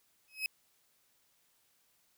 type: tone with exponential growth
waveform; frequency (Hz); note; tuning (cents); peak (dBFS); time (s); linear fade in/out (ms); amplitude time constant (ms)
35% pulse; 2554; D#7; +45; -27; 0.28-0.46; 1; 38
effects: white hiss -72 dBFS RMS until 2.17 s